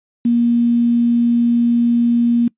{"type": "tone with quantisation", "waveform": "sine", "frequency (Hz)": 236.7, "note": "A#3", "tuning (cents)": 27, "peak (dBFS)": -11, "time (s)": [0.25, 2.48], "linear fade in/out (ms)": 5, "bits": 6, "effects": ["noise-tail reverb RT60 0.1 s tail -23 dB re dry", "resampled to 8000 Hz"]}